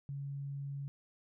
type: tone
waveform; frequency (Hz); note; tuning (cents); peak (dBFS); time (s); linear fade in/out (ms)
sine; 140; C#3; +18; -38; 0.09-0.88; 0
effects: none